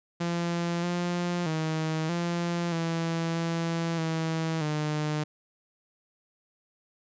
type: tone with pitch steps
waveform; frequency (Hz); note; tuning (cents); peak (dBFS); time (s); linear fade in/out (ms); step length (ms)
sawtooth; 171.3 / 175.4 / 158.4 / 172 / 165.6 / 166.7 / 161.7 / 151.7; F3 / F3 / D#3 / F3 / E3 / E3 / E3 / D#3; -33 / +8 / +31 / -26 / +8 / +20 / -33 / -44; -23; 0.2-5.24; 10; 630
effects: resampled to 16000 Hz